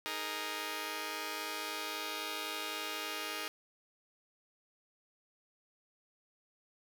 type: chord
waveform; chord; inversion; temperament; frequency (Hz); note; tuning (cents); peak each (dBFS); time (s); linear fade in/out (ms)
5% pulse; D# suspended fourth; none; just; 311.1 / 414.8 / 466.7; D#4 / G#4 / A#4; 0 / -2 / +2; -31; 0.06-3.48; 0
effects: none